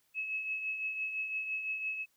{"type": "tone with tremolo", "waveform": "sine", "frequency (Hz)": 2582, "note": "E7", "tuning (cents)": -37, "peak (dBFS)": -31, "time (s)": [0.14, 2.06], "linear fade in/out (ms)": 50, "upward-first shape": "triangle", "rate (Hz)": 5.9, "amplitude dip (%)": 55, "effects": ["white hiss -73 dBFS RMS until 2.16 s"]}